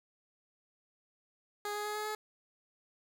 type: tone with pitch steps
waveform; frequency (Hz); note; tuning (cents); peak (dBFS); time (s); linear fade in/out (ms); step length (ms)
15% pulse; 413.7 / 417.1 / 420.4 / 423.9 / 427.3; G#4 / G#4 / G#4 / G#4 / G#4; -7 / +7 / +21 / +35 / +49; -29; 1.65-2.15; 2; 100
effects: 11-bit